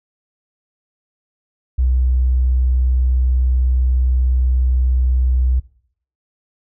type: tone with tanh clipping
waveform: triangle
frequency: 63.1 Hz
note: B1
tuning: 38 cents sharp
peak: -12 dBFS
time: 1.78-5.6 s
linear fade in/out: 10 ms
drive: 3 dB
effects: noise-tail reverb RT60 0.6 s tail -20 dB re dry